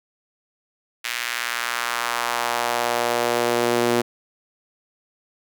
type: tone with high-pass filter sweep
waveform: sawtooth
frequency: 119.5 Hz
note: A#2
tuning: 43 cents sharp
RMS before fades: -23 dBFS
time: 1.04-4.02 s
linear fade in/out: 10 ms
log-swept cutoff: 2100 to 320 Hz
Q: 1.5
effects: none